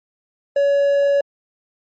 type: tone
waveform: triangle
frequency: 564 Hz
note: C#5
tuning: 30 cents sharp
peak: -11 dBFS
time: 0.56-1.21 s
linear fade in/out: 5 ms
effects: MP3 32 kbps